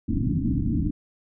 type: low-pass noise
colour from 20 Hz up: white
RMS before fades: -24 dBFS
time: 0.08-0.91 s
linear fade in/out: 10 ms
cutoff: 310 Hz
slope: 96 dB/octave
effects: none